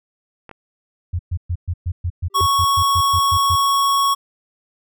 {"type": "clicks", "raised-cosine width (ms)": 0.5, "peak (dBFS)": -22, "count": 2, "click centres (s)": [0.493, 0.513]}
{"type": "tone bursts", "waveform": "sine", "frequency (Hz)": 87.31, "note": "F2", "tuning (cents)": 0, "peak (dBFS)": -18, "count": 14, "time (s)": [1.13, 3.558], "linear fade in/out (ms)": 10, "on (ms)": 62, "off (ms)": 120}
{"type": "tone with exponential growth", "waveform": "triangle", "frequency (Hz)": 392, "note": "G4", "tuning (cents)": 0, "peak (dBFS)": -19, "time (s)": [2.3, 2.41], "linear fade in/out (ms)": 1, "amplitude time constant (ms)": 23}
{"type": "tone", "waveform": "square", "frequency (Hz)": 1108.7, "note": "C#6", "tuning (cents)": 0, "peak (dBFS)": -15, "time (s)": [2.34, 4.15], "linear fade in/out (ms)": 20}
{"effects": []}